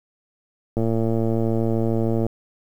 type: click train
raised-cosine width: 2 ms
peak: -10 dBFS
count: 170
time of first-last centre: 0.77-2.266 s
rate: 113 Hz
effects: 8-bit